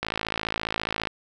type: click train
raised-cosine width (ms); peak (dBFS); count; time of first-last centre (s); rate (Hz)
0.3; -10; 58; 0.03-1.072; 54.7
effects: none